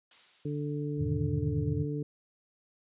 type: noise with exponential decay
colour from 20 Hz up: blue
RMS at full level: -47 dBFS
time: 0.11-1.63 s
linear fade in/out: 2 ms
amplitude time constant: 330 ms
type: harmonic tone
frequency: 146.83 Hz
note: D3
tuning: in tune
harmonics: 1 / 2 / 3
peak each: -33 / -36 / -38 dBFS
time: 0.45-2.03 s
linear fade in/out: 5 ms
type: chord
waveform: sine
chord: E major seventh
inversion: none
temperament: equal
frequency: 82.41 / 103.83 / 123.47 / 155.56 Hz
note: E2 / G#2 / B2 / D#3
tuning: 0 / 0 / 0 / 0 cents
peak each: -35 dBFS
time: 0.97-1.86 s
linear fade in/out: 50 ms
effects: resampled to 8000 Hz